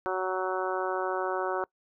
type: harmonic tone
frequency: 186.4 Hz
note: F#3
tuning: 13 cents sharp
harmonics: 2 / 3 / 4 / 5 / 6 / 7 / 8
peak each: -32 / -34 / -35 / -36 / -37 / -37 / -38 dBFS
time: 0.06-1.64 s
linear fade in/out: 0 ms
effects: noise-tail reverb RT60 0.1 s tail -24 dB re dry